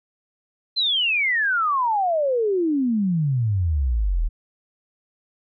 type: exponential sweep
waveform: sine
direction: down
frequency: 4163 to 36.71 Hz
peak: -18 dBFS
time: 0.76-4.29 s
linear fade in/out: 20 ms
effects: none